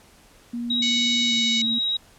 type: tone with pitch glide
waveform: sine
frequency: 237.9 to 229.3 Hz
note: A#3 to A#3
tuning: +35 to -28 cents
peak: -26 dBFS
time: 0.53-1.79 s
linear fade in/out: 10 ms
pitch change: -63 cents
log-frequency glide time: 1.25-1.39 s
type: tone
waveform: sine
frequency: 3822 Hz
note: A#7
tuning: 43 cents sharp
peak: -21 dBFS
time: 0.7-1.97 s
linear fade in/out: 5 ms
type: harmonic tone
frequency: 740 Hz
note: F#5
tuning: in tune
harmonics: 3 / 4 / 5 / 6 / 7 / 8 / 9 / 10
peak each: -28 / -30 / -32 / -34 / -35 / -36 / -37 / -38 dBFS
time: 0.82-1.62 s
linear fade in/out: 5 ms
effects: pink hiss -53 dBFS RMS until 2.18 s + low-pass 12000 Hz 12 dB/octave